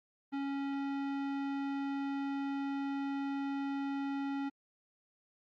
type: tone with tanh clipping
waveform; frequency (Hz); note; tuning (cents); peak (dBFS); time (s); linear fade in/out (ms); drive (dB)
sine; 277.2; C#4; 0; -36; 0.32-4.5; 20; 18
effects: Opus 24 kbps